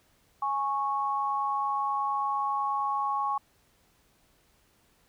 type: tone pair together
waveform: sine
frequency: 831 / 1102.5 Hz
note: G#5 / C#6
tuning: +1 / -10 cents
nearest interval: perfect fourth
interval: 489 cents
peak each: -30 / -28 dBFS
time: 0.42-3.38 s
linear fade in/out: 5 ms
effects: pink hiss -66 dBFS RMS until 5.08 s